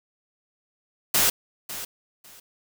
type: noise with echo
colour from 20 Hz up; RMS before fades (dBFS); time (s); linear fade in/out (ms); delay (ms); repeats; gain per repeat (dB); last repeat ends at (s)
white; -20; 1.14-1.3; 5; 550; 2; -14; 2.4
effects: none